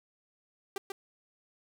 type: tone with echo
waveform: sawtooth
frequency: 392.8 Hz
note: G4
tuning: 4 cents sharp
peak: -29 dBFS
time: 0.76-0.78 s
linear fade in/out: 2 ms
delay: 140 ms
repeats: 1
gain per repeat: -3 dB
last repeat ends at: 0.92 s
effects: none